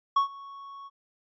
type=tone with ADSR envelope; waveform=triangle; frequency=1109 Hz; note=C#6; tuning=in tune; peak=-16 dBFS; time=0.16-0.9 s; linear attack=7 ms; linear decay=110 ms; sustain=-23 dB; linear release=34 ms; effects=resampled to 16000 Hz